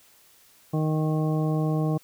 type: harmonic tone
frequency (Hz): 155.56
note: D#3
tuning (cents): 0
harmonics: 1 / 2 / 3 / 4 / 5 / 7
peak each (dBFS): -23 / -29 / -33 / -35 / -37 / -40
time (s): 0.73-1.98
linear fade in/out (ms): 10
effects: white hiss -57 dBFS RMS until 2.03 s